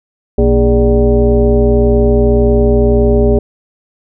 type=tone with frequency modulation; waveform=sine; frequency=233.1 Hz; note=A#3; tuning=in tune; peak=-6 dBFS; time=0.38-3.39 s; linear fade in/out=5 ms; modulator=176 Hz; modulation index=1.7; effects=none